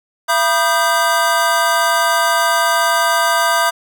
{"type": "tone cluster", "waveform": "square", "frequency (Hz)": [677, 970, 1220, 1563], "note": ["E5", "B5", "D#6", "G6"], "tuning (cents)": [46, -31, -34, -6], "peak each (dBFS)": -19, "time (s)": [0.28, 3.71], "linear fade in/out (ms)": 20, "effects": []}